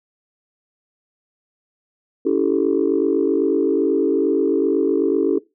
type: chord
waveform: sine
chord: A dominant seventh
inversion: first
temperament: equal with one note detuned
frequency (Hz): 281.9 / 329.6 / 392 / 440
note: C#4 / E4 / G4 / A4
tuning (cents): +29 / 0 / 0 / 0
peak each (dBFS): -20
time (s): 2.25-5.39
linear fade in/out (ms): 10
effects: noise-tail reverb RT60 0.2 s tail -18 dB re dry + tanh soft clip ceiling -6 dBFS